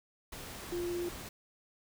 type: tone in noise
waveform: sine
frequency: 349.2 Hz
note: F4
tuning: in tune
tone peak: -33 dBFS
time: 0.72-1.09 s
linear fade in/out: 5 ms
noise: pink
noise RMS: -45 dBFS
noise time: 0.32-1.29 s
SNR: +9 dB
effects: none